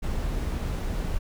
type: noise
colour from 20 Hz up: brown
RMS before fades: -28 dBFS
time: 0.02-1.19 s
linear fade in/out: 20 ms
effects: none